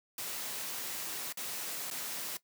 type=noise with dropouts; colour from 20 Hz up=white; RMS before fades=-39 dBFS; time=0.18-2.37 s; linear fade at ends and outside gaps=2 ms; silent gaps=1.325-1.372 / 1.902-1.911 s; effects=noise-tail reverb RT60 0.1 s tail -17 dB re dry + high-pass 150 Hz 12 dB/octave